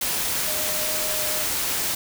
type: tone in noise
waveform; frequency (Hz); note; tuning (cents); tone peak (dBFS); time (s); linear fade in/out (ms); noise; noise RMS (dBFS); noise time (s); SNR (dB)
sine; 616; D#5; -17; -33; 0.47-1.44; 5; white; -25; 0.01-1.95; -11
effects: none